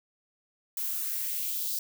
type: noise with high-pass filter sweep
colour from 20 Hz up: violet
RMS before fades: -32 dBFS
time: 0.77-1.79 s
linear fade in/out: 2 ms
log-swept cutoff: 840 to 4600 Hz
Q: 2.2
effects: none